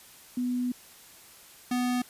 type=tone pair in turn; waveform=sine / square; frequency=247.7 / 247.7 Hz; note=B3 / B3; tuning=+5 / +5 cents; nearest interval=unison; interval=0 cents; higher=neither; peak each=-26 dBFS; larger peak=neither; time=0.37-0.72 / 1.71-2.02 s; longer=first; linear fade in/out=5 ms; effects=white hiss -52 dBFS RMS until 2.09 s + resampled to 32000 Hz